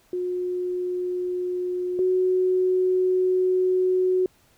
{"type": "tone pair in turn", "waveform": "sine", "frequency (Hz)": [360.8, 369.2], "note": ["F#4", "F#4"], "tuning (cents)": [-44, -4], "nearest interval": "unison", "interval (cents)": 40, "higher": "second", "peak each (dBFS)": [-24, -18], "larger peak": "second", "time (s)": [[0.13, 1.99], [1.99, 4.26]], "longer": "second", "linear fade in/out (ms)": 2, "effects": ["pink hiss -60 dBFS RMS until 4.57 s"]}